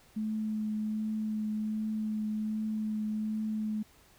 sine tone with vibrato, 215.4 Hz, A3, 37 cents flat, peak -30 dBFS, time 0.16-3.83 s, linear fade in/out 10 ms, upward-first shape triangle, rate 1.3 Hz, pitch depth 14 cents each way, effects pink hiss -61 dBFS RMS until 4.18 s

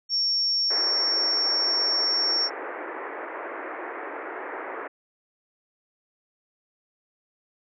sine tone, 5490 Hz, F8, 31 cents flat, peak -21 dBFS, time 0.09-2.5 s, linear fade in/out 50 ms
pink band-pass noise, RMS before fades -35 dBFS, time 0.7-4.88 s, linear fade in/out 10 ms, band 320 to 2100 Hz, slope 48 dB/octave
effects none

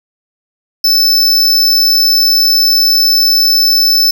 square tone, 5274 Hz, E8, in tune, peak -7 dBFS, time 0.84-4.11 s, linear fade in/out 5 ms, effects none

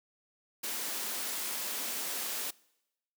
white high-pass noise, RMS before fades -36 dBFS, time 0.63-2.51 s, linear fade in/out 10 ms, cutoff 200 Hz, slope 48 dB/octave, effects noise-tail reverb RT60 0.9 s tail -24 dB re dry

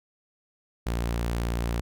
sawtooth tone, 58.27 Hz, A#1, in tune, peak -22 dBFS, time 0.86-1.81 s, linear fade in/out 10 ms, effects none

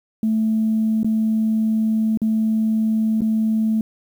sine tone with dropouts, 220 Hz, A3, in tune, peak -15 dBFS, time 0.23-3.81 s, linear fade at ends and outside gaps 2 ms, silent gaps 1.032-1.045 / 2.174-2.217 / 3.208-3.218 s, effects tanh soft clip ceiling -11 dBFS + 8-bit

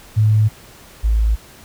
sine tone pair in turn, 107.6 / 54.74 Hz, A2 / A1, -38 / -8 cents, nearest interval octave, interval 1170 cents, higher first, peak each -10 / -12 dBFS, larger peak first, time 0.16-0.49 / 1.03-1.36 s, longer neither, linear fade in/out 20 ms, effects pink hiss -43 dBFS RMS until 1.64 s

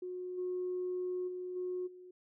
sine tone with level steps, 363.4 Hz, F#4, 31 cents flat, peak -38 / -33 / -38 / -34 / -50 dBFS, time 0.02-2.11 s, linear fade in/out 5 ms, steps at 0.37 / 1.27 / 1.55 / 1.86 s, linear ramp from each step 20 ms, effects tanh soft clip ceiling -29 dBFS

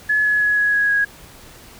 sine tone with pitch steps, 1706 / 1695.2 / 1684.5 / 1673.8 / 1663.2 / 1652.7 Hz, G#6 / G#6 / G#6 / G#6 / G#6 / G#6, +46 / +35 / +24 / +13 / +2 / -9 cents, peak -14 dBFS, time 0.09-1.05 s, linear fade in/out 10 ms, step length 160 ms, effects pink hiss -43 dBFS RMS until 1.79 s

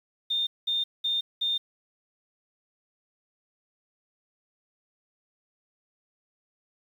sine tone bursts, 3629 Hz, A#7, 47 cents flat, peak -24 dBFS, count 4, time 0.3-1.58 s, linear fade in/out 10 ms, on 170 ms, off 200 ms, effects 9-bit

